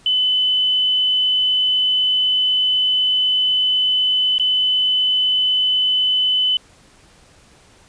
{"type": "tone with dropouts", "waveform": "sine", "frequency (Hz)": 3016, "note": "F#7", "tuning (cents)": 32, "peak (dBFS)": -14, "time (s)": [0.06, 6.57], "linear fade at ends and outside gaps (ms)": 2, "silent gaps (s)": [4.382, 4.397], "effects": ["pink hiss -50 dBFS RMS until 7.88 s", "resampled to 22050 Hz"]}